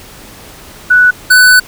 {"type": "tone pair in turn", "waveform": ["sine", "square"], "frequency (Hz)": [1480, 1495.5], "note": ["F#6", "F#6"], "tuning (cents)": [0, 18], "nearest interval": "unison", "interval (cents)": 18, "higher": "second", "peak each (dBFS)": -3, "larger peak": "neither", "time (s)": [[0.9, 1.11], [1.3, 1.6]], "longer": "second", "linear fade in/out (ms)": 10, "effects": ["pink hiss -34 dBFS RMS until 1.67 s"]}